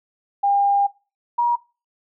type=tone pair in turn; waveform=sine; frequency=803 / 954.1 Hz; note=G5 / A#5; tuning=+41 / +40 cents; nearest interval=minor third; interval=299 cents; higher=second; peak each=-15 / -15 dBFS; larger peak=neither; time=0.43-0.87 / 1.38-1.56 s; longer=first; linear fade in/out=10 ms; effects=noise-tail reverb RT60 0.3 s tail -20 dB re dry